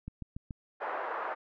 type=click train; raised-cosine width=5 ms; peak=-27 dBFS; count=4; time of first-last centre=0.08-0.508 s; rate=7.01 Hz
type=band-pass noise; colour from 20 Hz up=white; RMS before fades=-36 dBFS; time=0.8-1.35 s; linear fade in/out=20 ms; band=450 to 1400 Hz; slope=24 dB/octave
effects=none